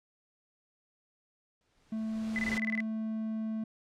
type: noise with exponential growth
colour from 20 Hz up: pink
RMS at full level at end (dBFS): -37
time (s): 1.61-2.58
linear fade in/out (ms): 1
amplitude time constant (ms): 210
type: tone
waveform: triangle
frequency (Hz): 220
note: A3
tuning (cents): 0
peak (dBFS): -30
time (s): 1.92-3.64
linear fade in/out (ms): 5
type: tone bursts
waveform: sine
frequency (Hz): 2012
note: B6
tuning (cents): +32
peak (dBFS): -30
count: 9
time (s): 2.36-2.804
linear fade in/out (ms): 0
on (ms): 28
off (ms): 24
effects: low-pass 7000 Hz 12 dB/octave